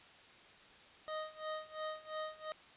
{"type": "tone with tremolo", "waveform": "25% pulse", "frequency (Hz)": 622.3, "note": "D#5", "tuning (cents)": 0, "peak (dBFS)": -34, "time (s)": [1.08, 2.52], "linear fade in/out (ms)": 0, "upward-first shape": "sine", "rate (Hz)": 2.9, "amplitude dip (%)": 90, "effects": ["white hiss -59 dBFS RMS until 2.76 s", "resampled to 8000 Hz"]}